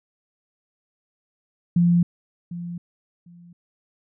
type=tone with echo; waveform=sine; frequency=173.1 Hz; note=F3; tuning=15 cents flat; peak=-14 dBFS; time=1.76-2.03 s; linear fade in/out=5 ms; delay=750 ms; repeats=2; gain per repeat=-15 dB; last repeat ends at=3.53 s; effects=none